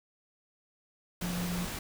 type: tone in noise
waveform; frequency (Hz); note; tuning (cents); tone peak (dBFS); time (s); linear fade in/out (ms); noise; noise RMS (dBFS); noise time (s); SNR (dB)
sine; 176.6; F3; +20; -32; 1.22-1.65; 5; pink; -38; 1.21-1.79; +3
effects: none